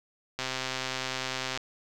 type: click train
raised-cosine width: 0.2 ms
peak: -14 dBFS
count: 155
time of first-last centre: 0.39-1.575 s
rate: 130 Hz
effects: none